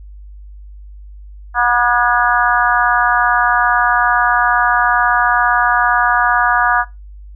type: harmonic tone with a mistuned harmonic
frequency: 242.3 Hz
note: B3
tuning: 33 cents flat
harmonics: 3 / 4 / 5 / 6 / 7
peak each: -17 / -17 / -17 / -17 / -17 dBFS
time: 1.54-6.85 s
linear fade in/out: 50 ms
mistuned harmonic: 7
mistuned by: -28 cents
effects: noise-tail reverb RT60 0.2 s tail -19 dB re dry + added 50 Hz sine -32 dBFS peak until 7.35 s